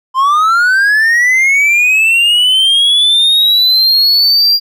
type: linear sweep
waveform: triangle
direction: up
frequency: 1027 to 4800 Hz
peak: -5 dBFS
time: 0.14-4.6 s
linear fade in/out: 50 ms
effects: none